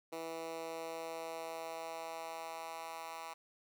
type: tone with high-pass filter sweep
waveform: 10% pulse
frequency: 163.7 Hz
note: E3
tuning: 12 cents flat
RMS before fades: -44 dBFS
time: 0.12-3.34 s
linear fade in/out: 10 ms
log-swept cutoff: 400 to 980 Hz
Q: 1.7
effects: none